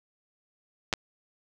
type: clicks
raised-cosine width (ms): 0.2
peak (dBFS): -9 / -9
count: 2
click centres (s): 0.928 / 0.937
effects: none